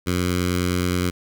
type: tone with notch filter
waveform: 10% pulse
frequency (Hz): 89.6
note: F2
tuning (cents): +45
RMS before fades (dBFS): -22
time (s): 0.06-1.11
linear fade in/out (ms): 20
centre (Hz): 670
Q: 0.88
effects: none